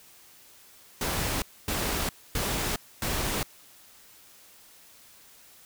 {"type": "noise bursts", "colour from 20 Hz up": "pink", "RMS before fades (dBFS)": -29, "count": 4, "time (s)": [1.01, 3.43], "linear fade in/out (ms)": 2, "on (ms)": 410, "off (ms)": 260, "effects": ["white hiss -54 dBFS RMS until 5.65 s"]}